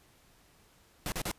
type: noise bursts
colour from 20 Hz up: pink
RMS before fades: -34 dBFS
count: 3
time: 1.06-1.314 s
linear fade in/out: 0 ms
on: 60 ms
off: 37 ms
effects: pink hiss -63 dBFS RMS until 1.38 s + resampled to 32000 Hz